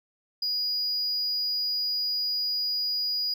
sine tone, 4900 Hz, D#8, 27 cents flat, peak -23 dBFS, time 0.42-3.34 s, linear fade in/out 5 ms, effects tanh soft clip ceiling -24 dBFS

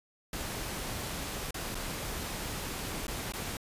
pink noise with dropouts, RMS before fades -37 dBFS, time 0.33-3.57 s, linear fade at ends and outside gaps 2 ms, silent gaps 1.508-1.543 / 1.746-1.752 / 3.069-3.08 / 3.322-3.336 s, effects resampled to 32000 Hz

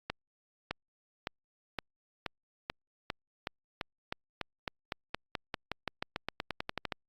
accelerating click train, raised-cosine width 0.3 ms, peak -17 dBFS, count 28, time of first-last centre 0.1-6.922 s, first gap 610 ms, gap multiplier 0.92, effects Opus 48 kbps

